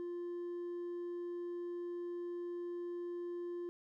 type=tone with hard clipping; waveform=sine; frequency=349.2 Hz; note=F4; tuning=in tune; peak=-40 dBFS; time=0-3.69 s; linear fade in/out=0 ms; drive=2 dB; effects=none